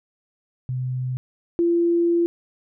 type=tone pair in turn; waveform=sine; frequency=127.6 / 341.6 Hz; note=C3 / F4; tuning=-43 / -38 cents; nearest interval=octave + perfect fourth; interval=1705 cents; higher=second; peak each=-23 / -16 dBFS; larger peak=second; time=0.69-1.17 / 1.59-2.26 s; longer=second; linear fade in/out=0 ms; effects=none